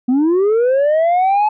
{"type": "linear sweep", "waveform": "sine", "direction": "up", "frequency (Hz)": [240.7, 862], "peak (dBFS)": -8, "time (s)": [0.08, 1.49], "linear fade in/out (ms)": 10, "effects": ["tanh soft clip ceiling -10 dBFS"]}